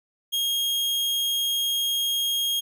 40% pulse tone, 3256 Hz, G#7, 35 cents flat, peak -22 dBFS, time 0.32-2.61 s, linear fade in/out 20 ms, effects none

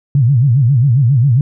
sine tone with vibrato, 128.5 Hz, C3, 31 cents flat, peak -7 dBFS, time 0.15-1.41 s, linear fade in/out 2 ms, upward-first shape sine, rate 7.4 Hz, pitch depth 220 cents each way, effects none

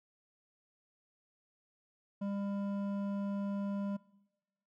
sine tone with hard clipping, 200 Hz, G3, 35 cents sharp, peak -36 dBFS, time 2.21-3.97 s, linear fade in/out 10 ms, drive 10 dB, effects noise-tail reverb RT60 1.0 s tail -21 dB re dry

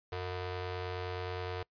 sawtooth ring-modulated tone, 272.4 Hz, C#4, 30 cents flat, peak -29 dBFS, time 0.12-1.63 s, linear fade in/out 5 ms, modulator 181 Hz, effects noise-tail reverb RT60 0.1 s tail -24 dB re dry + resampled to 11025 Hz

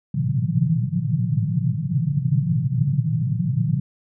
pink band-pass noise, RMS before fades -21 dBFS, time 0.14-3.8 s, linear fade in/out 5 ms, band 110 to 180 Hz, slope 96 dB/octave, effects none

